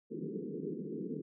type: band-pass noise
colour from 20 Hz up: white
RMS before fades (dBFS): -40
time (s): 0.1-1.22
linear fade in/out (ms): 20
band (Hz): 150 to 450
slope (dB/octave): 96
effects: none